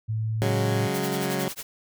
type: tone with pitch glide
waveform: sine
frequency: 110 to 111.73 Hz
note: A2 to A2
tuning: 0 to +27 cents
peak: -24 dBFS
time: 0.08-0.88 s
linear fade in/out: 20 ms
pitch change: +27 cents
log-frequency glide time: 0.18-0.67 s
type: chord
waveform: 15% pulse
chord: C# suspended fourth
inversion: none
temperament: equal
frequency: 138.59 / 185 / 207.7 Hz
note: C#3 / F#3 / G#3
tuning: 0 / 0 / 0 cents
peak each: -23 / -21 / -26 dBFS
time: 0.42-1.48 s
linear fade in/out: 0 ms
type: noise with tremolo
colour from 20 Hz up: white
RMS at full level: -34 dBFS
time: 0.94-1.63 s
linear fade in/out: 2 ms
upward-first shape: sine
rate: 11 Hz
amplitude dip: 100%
effects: none